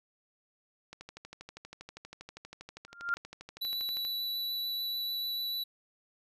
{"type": "click train", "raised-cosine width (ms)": 0.2, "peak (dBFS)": -28, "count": 40, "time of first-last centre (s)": [0.93, 4.05], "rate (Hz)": 12.5}
{"type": "tone with exponential growth", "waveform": "sine", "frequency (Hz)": 1396.9, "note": "F6", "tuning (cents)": 0, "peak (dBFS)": -24, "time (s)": [2.88, 3.14], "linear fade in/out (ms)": 0, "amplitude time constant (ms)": 56}
{"type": "tone with vibrato", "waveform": "square", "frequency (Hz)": 3951, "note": "B7", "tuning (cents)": 0, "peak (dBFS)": -33, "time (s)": [3.61, 5.64], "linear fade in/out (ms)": 10, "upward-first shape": "triangle", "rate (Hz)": 6.8, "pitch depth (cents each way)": 9}
{"effects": []}